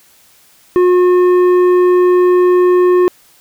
sine tone with tanh clipping, 360 Hz, F#4, 47 cents flat, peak -8 dBFS, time 0.76-3.08 s, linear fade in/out 0 ms, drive 9 dB, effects white hiss -48 dBFS RMS until 3.4 s

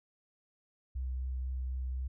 sine tone with vibrato, 64.1 Hz, C2, 35 cents flat, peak -33 dBFS, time 0.95-2.08 s, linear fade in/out 10 ms, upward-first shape triangle, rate 4 Hz, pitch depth 15 cents each way, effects none

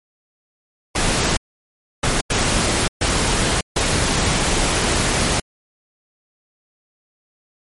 pink noise bursts at uneven times, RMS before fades -18 dBFS, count 5, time 0.95-1.37 / 2.03-2.21 / 2.3-2.88 / 3.01-3.61 / 3.76-5.4 s, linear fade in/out 5 ms, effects MP3 48 kbps

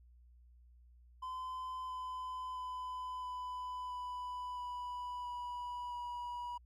triangle tone with pitch steps, 1023 / 1015.3 / 1007.8 / 1000.2 / 992.7 / 985.3 / 977.9 / 970.6 Hz, C6 / B5 / B5 / B5 / B5 / B5 / B5 / B5, -39 / +48 / +35 / +22 / +9 / -4 / -17 / -30 cents, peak -38 dBFS, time 1.22-6.58 s, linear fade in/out 10 ms, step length 670 ms, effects added 60 Hz sine -59 dBFS peak until 6.65 s

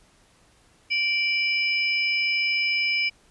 sine tone cluster, 2341 / 2946 / 5060 Hz, D7 / F#7 / D#8, -6 / -8 / +28 cents, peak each -22 / -31 / -29 dBFS, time 0.9-3.1 s, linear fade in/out 20 ms, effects pink hiss -59 dBFS RMS until 3.3 s + resampled to 24000 Hz

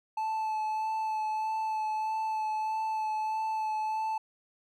triangle tone with vibrato, 871 Hz, A5, 18 cents flat, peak -27 dBFS, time 0.17-4.18 s, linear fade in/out 5 ms, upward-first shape sine, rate 1.6 Hz, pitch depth 15 cents each way, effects none

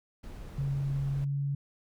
brown noise, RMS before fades -42 dBFS, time 0.23-1.25 s, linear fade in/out 10 ms
sine tone with pitch glide, 138.59 to 140.61 Hz, C#3 to C#3, 0 to +25 cents, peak -28 dBFS, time 0.58-1.55 s, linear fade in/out 5 ms, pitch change +25 cents, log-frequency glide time 1.15-1.31 s
effects none

